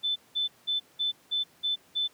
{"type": "tone bursts", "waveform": "sine", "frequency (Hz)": 3520, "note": "A7", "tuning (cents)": 0, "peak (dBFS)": -25, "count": 7, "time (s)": [0.03, 2.08], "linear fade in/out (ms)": 20, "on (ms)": 130, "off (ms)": 190, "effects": ["pink hiss -60 dBFS RMS until 2.13 s", "high-pass 150 Hz 12 dB/octave"]}